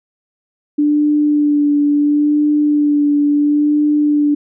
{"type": "tone with vibrato", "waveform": "sine", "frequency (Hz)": 294.1, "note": "D4", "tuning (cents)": 3, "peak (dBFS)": -10, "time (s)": [0.78, 4.35], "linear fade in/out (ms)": 10, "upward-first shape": "sine", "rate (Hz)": 0.73, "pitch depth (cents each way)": 20, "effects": []}